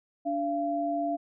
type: tone pair together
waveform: sine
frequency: 291.1 / 684 Hz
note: D4 / F5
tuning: -15 / -36 cents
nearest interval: octave + minor third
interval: 1479 cents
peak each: -31 / -28 dBFS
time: 0.25-1.17 s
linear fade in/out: 20 ms
effects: none

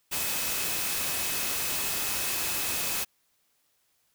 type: tone in noise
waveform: sine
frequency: 2566 Hz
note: E7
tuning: 47 cents flat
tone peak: -40 dBFS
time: 0.11-3.05 s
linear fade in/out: 20 ms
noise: white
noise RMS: -30 dBFS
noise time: 0.11-3.05 s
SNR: -13 dB
effects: white hiss -71 dBFS RMS until 4.14 s

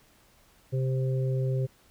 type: harmonic tone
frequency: 131.1 Hz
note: C3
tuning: 4 cents sharp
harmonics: 1 / 3 / 4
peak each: -25 / -35 / -37 dBFS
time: 0.72-1.67 s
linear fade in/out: 20 ms
effects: pink hiss -61 dBFS RMS until 1.9 s

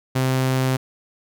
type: tone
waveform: sawtooth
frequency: 130.5 Hz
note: C3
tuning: 4 cents flat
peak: -14 dBFS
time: 0.15-0.77 s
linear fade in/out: 10 ms
effects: none

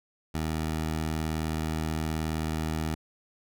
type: tone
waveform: 15% pulse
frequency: 78.9 Hz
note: D#2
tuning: 25 cents sharp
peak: -22 dBFS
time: 0.34-2.95 s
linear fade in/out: 10 ms
effects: none

